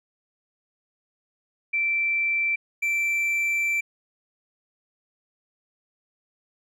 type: tone pair in turn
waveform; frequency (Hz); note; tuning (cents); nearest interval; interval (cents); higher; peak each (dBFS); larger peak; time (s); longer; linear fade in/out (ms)
sine / triangle; 2340 / 2340; D7 / D7; -7 / -7; unison; 0; neither; -21 / -20; second; 1.73-2.56 / 2.82-3.81; second; 10
effects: none